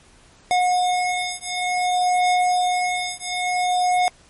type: beating tone pair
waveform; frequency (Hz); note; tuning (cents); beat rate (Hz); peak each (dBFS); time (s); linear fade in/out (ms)
square; 724 / 724.56; F#5 / F#5; -38 / -36; 0.56; -22; 0.51-4.08; 0
effects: pink hiss -52 dBFS RMS until 4.29 s + MP3 48 kbps